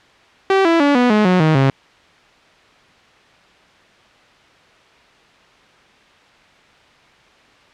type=tone with pitch steps; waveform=sawtooth; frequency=386.7 / 332.8 / 286.4 / 246.4 / 212.1 / 182.5 / 157.05 / 135.15 Hz; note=G4 / E4 / D4 / B3 / G#3 / F#3 / D#3 / C#3; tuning=-24 / +17 / -43 / -4 / +37 / -24 / +16 / -44 cents; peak=-7 dBFS; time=0.5-1.7 s; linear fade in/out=2 ms; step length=150 ms; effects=white hiss -49 dBFS RMS until 7.73 s + low-pass 3000 Hz 12 dB/octave